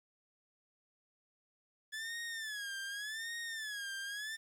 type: tone with vibrato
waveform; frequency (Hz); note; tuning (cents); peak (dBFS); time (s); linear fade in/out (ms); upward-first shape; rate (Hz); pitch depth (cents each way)
sawtooth; 1719; A6; -41; -36; 1.92-4.37; 20; sine; 0.86; 140
effects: low-pass 11000 Hz 12 dB/octave + 11-bit